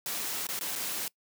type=noise with dropouts; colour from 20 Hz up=white; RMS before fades=-34 dBFS; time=0.06-1.08 s; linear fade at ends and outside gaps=1 ms; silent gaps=0.469-0.488 / 0.591-0.61 / 0.754-0.759 s; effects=noise-tail reverb RT60 0.1 s tail -23 dB re dry + high-pass 150 Hz 12 dB/octave